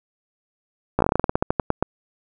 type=slowing click train; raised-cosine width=1 ms; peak=-4 dBFS; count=17; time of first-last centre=0.99-1.826 s; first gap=15 ms; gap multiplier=1.15; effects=none